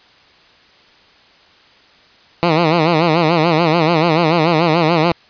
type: tone with vibrato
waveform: 10% pulse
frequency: 163.9 Hz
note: E3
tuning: 10 cents flat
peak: -3 dBFS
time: 2.43-5.12 s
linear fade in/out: 0 ms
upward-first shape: sine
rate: 6.9 Hz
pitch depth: 120 cents each way
effects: white hiss -48 dBFS RMS until 5.29 s + resampled to 11025 Hz